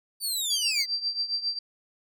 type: linear sweep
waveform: 20% pulse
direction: down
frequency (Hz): 4629 to 1996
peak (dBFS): -21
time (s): 0.2-0.86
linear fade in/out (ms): 50
type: tone with tremolo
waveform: sine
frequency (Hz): 4699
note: D8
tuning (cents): 0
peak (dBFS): -23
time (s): 0.5-1.59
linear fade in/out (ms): 5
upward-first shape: triangle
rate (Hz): 7.4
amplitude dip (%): 85
effects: none